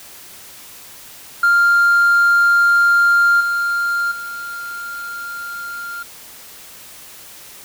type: tone with level steps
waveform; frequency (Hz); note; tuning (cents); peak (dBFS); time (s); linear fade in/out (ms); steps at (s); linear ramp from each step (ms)
triangle; 1396.9; F6; 0; -7 / -14 / -24; 1.43-6.03; 5; 3.4 / 4.11; 10
effects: tanh soft clip ceiling -5 dBFS + white hiss -39 dBFS RMS until 7.64 s